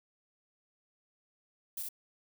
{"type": "noise with echo", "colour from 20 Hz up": "violet", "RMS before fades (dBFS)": -38, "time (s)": [1.77, 1.83], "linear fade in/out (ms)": 5, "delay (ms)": 59, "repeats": 1, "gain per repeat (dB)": -2, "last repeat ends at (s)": 1.889, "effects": []}